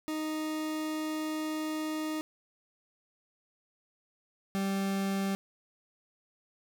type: tone pair in turn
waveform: 40% pulse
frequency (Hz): 310.6 / 195.28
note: D#4 / G3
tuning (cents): -3 / -6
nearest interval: minor sixth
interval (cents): 803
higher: first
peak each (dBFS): -31 / -28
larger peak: second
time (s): 0.08-2.21 / 4.55-5.35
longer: first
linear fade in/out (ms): 0
effects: none